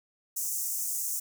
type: high-pass noise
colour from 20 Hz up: pink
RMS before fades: -32 dBFS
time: 0.36-1.2 s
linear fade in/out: 10 ms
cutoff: 6200 Hz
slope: 48 dB/octave
effects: none